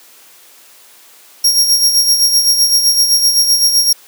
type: tone with tremolo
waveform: sawtooth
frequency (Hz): 5588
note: F8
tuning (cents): 0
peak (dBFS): -4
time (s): 1.44-3.93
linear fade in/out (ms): 5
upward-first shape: sine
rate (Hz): 7.8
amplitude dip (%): 55
effects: white hiss -43 dBFS RMS until 4.07 s + high-pass 300 Hz 12 dB/octave